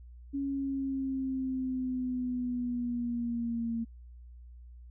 sine exponential sweep, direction down, 278.5 to 228.6 Hz, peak -30 dBFS, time 0.33-3.85 s, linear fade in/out 20 ms, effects added 60 Hz sine -47 dBFS peak until 4.9 s

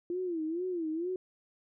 sine tone with vibrato, 340 Hz, F4, 46 cents flat, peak -31 dBFS, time 0.1-1.16 s, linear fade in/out 2 ms, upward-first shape sine, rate 2.2 Hz, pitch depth 150 cents each way, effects none

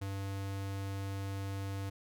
square tone, 98 Hz, G2, in tune, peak -37 dBFS, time 0.01-1.9 s, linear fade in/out 10 ms, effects none

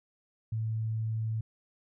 sine tone, 110.9 Hz, A2, 14 cents sharp, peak -29 dBFS, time 0.52-1.41 s, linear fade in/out 5 ms, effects none

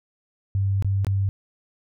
sine tone with dropouts, 98 Hz, G2, in tune, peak -19 dBFS, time 0.55-1.29 s, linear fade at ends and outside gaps 0 ms, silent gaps 0.824-0.846 / 1.047-1.068 s, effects none

